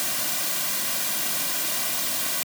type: noise with comb filter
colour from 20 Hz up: white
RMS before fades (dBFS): -26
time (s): 0-2.43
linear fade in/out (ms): 0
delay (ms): 2.3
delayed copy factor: -0.6
effects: high-pass 150 Hz 12 dB/octave